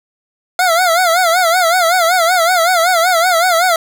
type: tone with vibrato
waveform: 25% pulse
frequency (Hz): 698.5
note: F5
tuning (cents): 0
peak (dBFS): -6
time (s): 0.59-3.76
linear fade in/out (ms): 2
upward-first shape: sine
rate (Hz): 5.3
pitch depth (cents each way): 120
effects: none